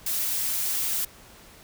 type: noise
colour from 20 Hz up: blue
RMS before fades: -27 dBFS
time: 0.06-1.05 s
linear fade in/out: 5 ms
effects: pink hiss -50 dBFS RMS until 1.63 s